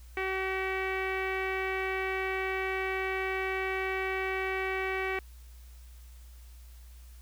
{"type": "tone with low-pass filter", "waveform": "sawtooth", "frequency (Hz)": 380.3, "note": "F#4", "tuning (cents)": 48, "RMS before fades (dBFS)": -32, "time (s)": [0.17, 5.19], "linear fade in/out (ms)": 2, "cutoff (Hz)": 2200, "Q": 4.8, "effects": ["added 60 Hz sine -47 dBFS peak until 7.21 s", "white hiss -61 dBFS RMS until 7.21 s"]}